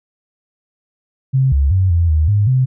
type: tone with pitch steps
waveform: sine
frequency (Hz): 132.7 / 69.4 / 93.9 / 84.9 / 77.7 / 103.1 / 129.4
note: C3 / C#2 / F#2 / F2 / D#2 / G#2 / C3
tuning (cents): +25 / +3 / +26 / -48 / -2 / -12 / -19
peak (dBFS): -10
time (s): 1.33-2.66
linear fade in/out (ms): 20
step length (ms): 190
effects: none